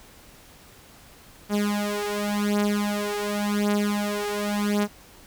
sawtooth beating tone pair, 205.8 / 206.7 Hz, G#3 / G#3, -16 / -8 cents, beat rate 0.9 Hz, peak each -22 dBFS, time 1.49-4.88 s, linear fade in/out 50 ms, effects pink hiss -50 dBFS RMS until 5.26 s

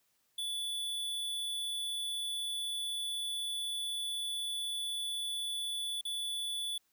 square tone with dropouts, 3456 Hz, A7, 32 cents flat, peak -35 dBFS, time 0.38-6.78 s, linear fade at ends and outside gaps 5 ms, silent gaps 6.012-6.051 s, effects white hiss -75 dBFS RMS until 6.92 s

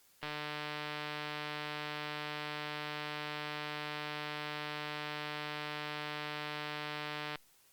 click train, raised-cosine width 0.3 ms, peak -23 dBFS, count 1070, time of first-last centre 0.23-7.357 s, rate 150 Hz, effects white hiss -66 dBFS RMS until 7.72 s + Opus 48 kbps

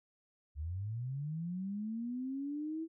sine linear sweep, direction up, 69.6 to 329.6 Hz, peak -36 dBFS, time 0.55-2.88 s, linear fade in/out 50 ms, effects none

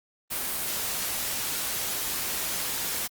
white noise, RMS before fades -30 dBFS, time 0.3-3.08 s, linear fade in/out 20 ms, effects Opus 32 kbps

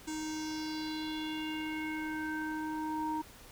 square tone with low-pass filter sweep, 311.1 Hz, D#4, in tune, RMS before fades -37 dBFS, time 0.07-3.22 s, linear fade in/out 10 ms, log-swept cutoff 7500 to 870 Hz, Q 4, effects pink hiss -54 dBFS RMS until 3.51 s

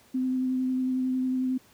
sine tone with vibrato, 257.3 Hz, C4, 29 cents flat, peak -24 dBFS, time 0.14-1.58 s, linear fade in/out 10 ms, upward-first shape sine, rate 11 Hz, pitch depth 13 cents each way, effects pink hiss -58 dBFS RMS until 1.73 s + high-pass 80 Hz 12 dB/octave

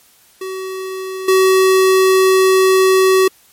square tone with level steps, 378.2 Hz, F#4, 38 cents sharp, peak -23 / -9 dBFS, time 0.41-3.28 s, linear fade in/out 5 ms, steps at 1.28 s, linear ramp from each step 5 ms, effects white hiss -50 dBFS RMS until 3.52 s + MP3 64 kbps

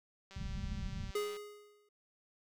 click train, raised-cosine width 0.2 ms, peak -37 dBFS, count 206, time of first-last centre 0.31-1.367 s, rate 194 Hz
pink low-pass noise, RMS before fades -40 dBFS, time 0.36-1.11 s, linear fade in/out 2 ms, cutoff 220 Hz, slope 96 dB/octave
square tone with exponential decay, 415.3 Hz, G#4, in tune, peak -32 dBFS, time 1.15-1.89 s, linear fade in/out 5 ms, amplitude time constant 160 ms
effects none

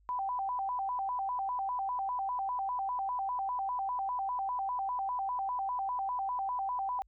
sine tone with vibrato, 880 Hz, A5, in tune, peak -31 dBFS, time 0.09-7.02 s, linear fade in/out 0 ms, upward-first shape square, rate 5 Hz, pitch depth 210 cents each way, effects added 50 Hz sine -62 dBFS peak until 7.07 s

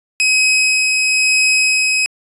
sawtooth tone with tremolo, 2539 Hz, D#7, 34 cents sharp, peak -7 dBFS, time 0.2-2.06 s, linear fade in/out 0 ms, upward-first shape sine, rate 1 Hz, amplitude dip 25%, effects resampled to 24000 Hz

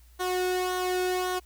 sawtooth tone with flanger, 365.6 Hz, F#4, 21 cents flat, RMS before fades -28 dBFS, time 0.19-1.4 s, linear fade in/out 20 ms, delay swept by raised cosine 0.4 to 1.01 ms, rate 1.8 Hz, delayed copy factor -0.6, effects added 60 Hz sine -52 dBFS peak until 1.45 s + white hiss -63 dBFS RMS until 1.45 s

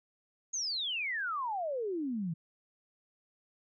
sine exponential sweep, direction down, 6690 to 155.56 Hz, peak -32 dBFS, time 0.53-2.34 s, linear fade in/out 10 ms, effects none

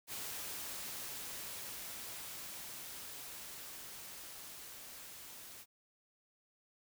white noise with level ramp, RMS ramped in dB -43 to -52 dBFS, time 0.07-5.66 s, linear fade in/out 50 ms, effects none

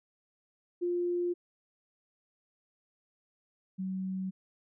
sine tone pair in turn, 351.3 / 188.58 Hz, F4 / F#3, +10 / +33 cents, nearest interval major seventh, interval 1077 cents, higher first, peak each -28 / -32 dBFS, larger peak first, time 0.81-1.34 / 3.78-4.31 s, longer neither, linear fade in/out 20 ms, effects none

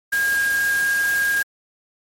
sine tone in noise, 1624 Hz, G#6, 39 cents flat, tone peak -17 dBFS, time 0.12-1.43 s, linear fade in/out 10 ms, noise white, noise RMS -30 dBFS, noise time 0.12-1.43 s, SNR +10 dB, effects MP3 64 kbps

